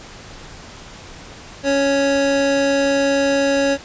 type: tone pair together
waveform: square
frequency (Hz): 278.2 / 554.4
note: C#4 / C#5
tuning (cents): +6 / 0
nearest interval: octave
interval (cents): 1194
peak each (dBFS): -20 / -17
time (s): 1.63-3.78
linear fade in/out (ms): 50
effects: pink hiss -38 dBFS RMS until 3.84 s + resampled to 16000 Hz